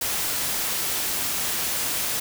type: noise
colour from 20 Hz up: white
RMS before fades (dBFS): -26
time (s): 0.01-2.2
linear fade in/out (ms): 5
effects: none